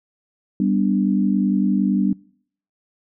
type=chord; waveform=sine; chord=G major; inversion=none; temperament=equal; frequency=196 / 246.9 / 293.7 Hz; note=G3 / B3 / D4; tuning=0 / 0 / 0 cents; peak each=-18 / -22 / -22 dBFS; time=0.6-2.13 s; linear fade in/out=2 ms; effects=noise-tail reverb RT60 0.6 s tail -24 dB re dry